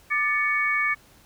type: tone cluster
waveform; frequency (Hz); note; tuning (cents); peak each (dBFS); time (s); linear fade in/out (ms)
sine; 1190 / 1753 / 2235; D6 / A6 / C#7; +22 / -7 / +14; -28 / -26 / -23; 0.1-0.95; 20
effects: pink hiss -55 dBFS RMS until 1.25 s